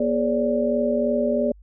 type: tone cluster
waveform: sine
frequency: 240.6 / 417.5 / 542 / 585 Hz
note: B3 / G#4 / C#5 / D5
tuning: -45 / +9 / -39 / -7 cents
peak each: -23 / -26 / -30 / -22 dBFS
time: 0-1.52 s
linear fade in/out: 5 ms
effects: added 50 Hz sine -45 dBFS peak until 1.62 s